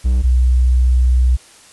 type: tone pair in turn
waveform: triangle / sine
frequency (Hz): 62.2 / 62.55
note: B1 / B1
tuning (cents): +13 / +23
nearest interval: unison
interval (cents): 10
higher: second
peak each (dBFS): -9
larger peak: neither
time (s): 0.04-0.23 / 0.23-1.37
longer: second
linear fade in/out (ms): 20
effects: white hiss -44 dBFS RMS until 1.72 s + resampled to 24000 Hz

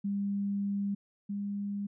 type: tone pair in turn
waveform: sine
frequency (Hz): 200.4 / 202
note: G3 / G#3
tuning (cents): +38 / -48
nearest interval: unison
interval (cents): 14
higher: second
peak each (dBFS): -29 / -32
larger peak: first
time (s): 0.04-0.95 / 1.29-1.87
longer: first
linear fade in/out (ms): 10
effects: none

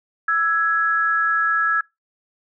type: tone pair together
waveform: sine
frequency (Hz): 1325 / 1669.4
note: E6 / G#6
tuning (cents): +9 / +9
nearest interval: major third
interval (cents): 400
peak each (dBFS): -19 / -19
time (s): 0.28-1.81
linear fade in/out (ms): 5
effects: noise-tail reverb RT60 0.2 s tail -24 dB re dry

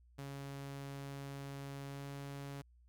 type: tone with pitch glide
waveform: sawtooth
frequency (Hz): 139 to 140.05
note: C#3 to C#3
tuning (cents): +5 to +18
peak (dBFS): -40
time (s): 0.18-2.62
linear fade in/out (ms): 10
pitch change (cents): +13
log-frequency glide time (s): 1.85-2.07
effects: added 60 Hz sine -62 dBFS peak until 2.88 s

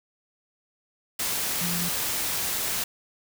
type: tone in noise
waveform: sine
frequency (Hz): 173.5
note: F3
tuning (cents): -11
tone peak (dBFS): -30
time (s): 1.61-1.89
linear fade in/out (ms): 5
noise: white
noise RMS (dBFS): -28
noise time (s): 1.19-2.84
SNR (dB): -5
effects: none

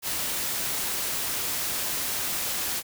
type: noise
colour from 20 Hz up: white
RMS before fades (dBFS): -29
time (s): 0.02-2.83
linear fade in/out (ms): 50
effects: none

